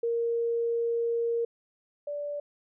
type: tone pair in turn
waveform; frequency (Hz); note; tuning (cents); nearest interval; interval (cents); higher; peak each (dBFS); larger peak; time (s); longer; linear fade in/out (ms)
sine; 466.2 / 582.3; A#4 / D5; 0 / -15; major third; 385; second; -25 / -31; first; 0.03-1.45 / 2.07-2.4; first; 5
effects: none